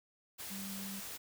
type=tone in noise; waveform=sine; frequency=196 Hz; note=G3; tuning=in tune; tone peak=-43 dBFS; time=0.5-1.01 s; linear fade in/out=20 ms; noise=white; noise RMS=-45 dBFS; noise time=0.38-1.18 s; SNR=-1 dB; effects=none